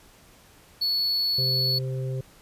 triangle tone, 4411 Hz, C#8, 9 cents flat, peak -21 dBFS, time 0.81-1.79 s, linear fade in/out 10 ms
harmonic tone, 130.81 Hz, C3, in tune, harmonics 1 / 3 / 4, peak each -27 / -37 / -39 dBFS, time 1.38-2.21 s, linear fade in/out 5 ms
effects pink hiss -54 dBFS RMS until 2.41 s + resampled to 32000 Hz

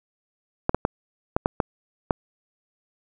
clicks, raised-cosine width 1 ms, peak -5 dBFS, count 7, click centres 0.694 / 0.746 / 0.851 / 1.365 / 1.459 / 1.602 / 2.108 s, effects none

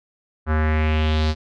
square tone with low-pass filter sweep, 77.7 Hz, D#2, 2 cents flat, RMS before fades -19 dBFS, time 0.46-1.35 s, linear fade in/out 50 ms, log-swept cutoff 1400 to 4700 Hz, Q 2.9, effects none

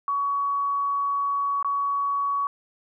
sine tone with dropouts, 1125 Hz, C#6, 25 cents sharp, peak -22 dBFS, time 0.08-2.47 s, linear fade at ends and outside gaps 1 ms, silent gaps 1.627-1.646 s, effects none

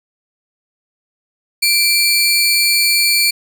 sawtooth tone pair together, 2351 / 4410 Hz, D7 / C#8, +1 / -10 cents, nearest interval major seventh, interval 1089 cents, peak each -11 dBFS, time 1.62-3.31 s, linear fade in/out 10 ms, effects none

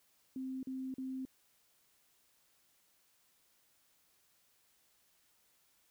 sine tone bursts, 261.6 Hz, C4, in tune, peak -38 dBFS, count 3, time 0.36-1.252 s, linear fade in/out 2 ms, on 270 ms, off 41 ms, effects white hiss -72 dBFS RMS until 5.9 s

